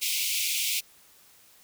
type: high-pass noise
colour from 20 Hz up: pink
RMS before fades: -28 dBFS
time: 0.01-0.81 s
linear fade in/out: 20 ms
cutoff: 2200 Hz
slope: 96 dB/octave
effects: white hiss -57 dBFS RMS until 1.63 s